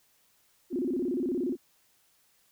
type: tone with vibrato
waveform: sine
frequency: 303.7 Hz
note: D#4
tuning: 42 cents flat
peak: -27 dBFS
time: 0.7-1.57 s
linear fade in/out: 50 ms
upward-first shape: square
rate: 17 Hz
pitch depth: 280 cents each way
effects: white hiss -67 dBFS RMS until 2.51 s